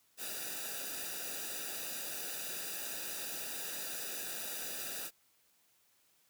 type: noise with comb filter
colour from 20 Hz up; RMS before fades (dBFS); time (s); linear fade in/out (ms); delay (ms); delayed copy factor
white; -41; 0.17-5.11; 50; 0.93; -0.85
effects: white hiss -71 dBFS RMS until 6.29 s + high-pass 60 Hz 12 dB/octave